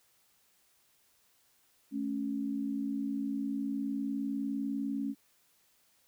sine tone pair together, 217.3 / 277.2 Hz, A3 / C#4, -21 / 0 cents, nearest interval major third, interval 421 cents, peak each -36 / -33 dBFS, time 1.91-5.15 s, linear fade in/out 50 ms, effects white hiss -69 dBFS RMS until 6.07 s

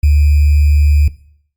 sine tone with sample-and-hold, 73.42 Hz, D2, in tune, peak -6 dBFS, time 0.03-1.08 s, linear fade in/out 5 ms, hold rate 2450 Hz, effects noise-tail reverb RT60 0.6 s tail -19 dB re dry + Opus 48 kbps

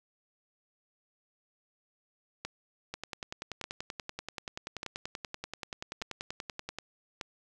two click trains, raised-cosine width 0.2 ms, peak -19 / -20 dBFS, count 5 / 41, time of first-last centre 2.45-7.212 / 2.94-6.786 s, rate 0.84 / 10.4 Hz, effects none

